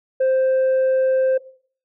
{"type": "tone", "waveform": "sine", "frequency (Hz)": 523.3, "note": "C5", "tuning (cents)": 0, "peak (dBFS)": -12, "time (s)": [0.2, 1.38], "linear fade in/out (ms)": 10, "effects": ["noise-tail reverb RT60 0.5 s tail -20 dB re dry", "tanh soft clip ceiling -14 dBFS"]}